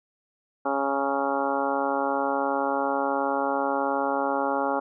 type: harmonic tone with a mistuned harmonic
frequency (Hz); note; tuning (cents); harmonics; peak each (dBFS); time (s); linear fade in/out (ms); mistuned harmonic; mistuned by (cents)
138.59; C#3; 0; 2 / 3 / 4 / 5 / 6 / 7 / 8 / 9 / 10; -31 / -33 / -29 / -34 / -28 / -35 / -33 / -37 / -34; 0.65-4.8; 10; 7; -36
effects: none